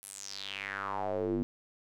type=tone with band-pass filter sweep; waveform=square; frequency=49.29 Hz; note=G1; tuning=10 cents sharp; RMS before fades=-36 dBFS; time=0.03-1.43 s; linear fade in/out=0 ms; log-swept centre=11000 to 260 Hz; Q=4.8; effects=none